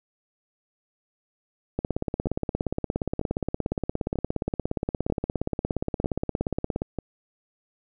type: two click trains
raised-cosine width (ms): 2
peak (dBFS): -12 / -15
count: 87 / 6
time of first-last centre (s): 1.79-6.819 / 2.27-6.987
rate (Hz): 17.1 / 1.06
effects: none